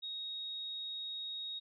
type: tone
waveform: sine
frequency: 3760 Hz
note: A#7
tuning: 14 cents sharp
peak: -39 dBFS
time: 0.02-1.6 s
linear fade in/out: 20 ms
effects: none